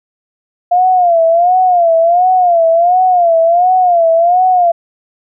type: tone with vibrato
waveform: sine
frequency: 698.5 Hz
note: F5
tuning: in tune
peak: -6 dBFS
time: 0.71-4.72 s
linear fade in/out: 10 ms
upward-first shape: sine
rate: 1.4 Hz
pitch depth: 110 cents each way
effects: none